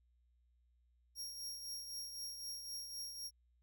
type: tone with tremolo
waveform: sawtooth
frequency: 5588 Hz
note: F8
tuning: in tune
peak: -39 dBFS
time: 1.15-3.31 s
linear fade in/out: 50 ms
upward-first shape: triangle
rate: 3.9 Hz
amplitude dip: 55%
effects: added 60 Hz sine -70 dBFS peak until 3.62 s